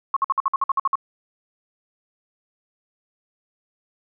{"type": "tone bursts", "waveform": "sine", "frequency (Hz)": 1090, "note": "C#6", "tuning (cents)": -29, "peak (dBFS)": -16, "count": 11, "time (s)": [0.14, 0.955], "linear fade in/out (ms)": 2, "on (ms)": 25, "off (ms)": 54, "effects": []}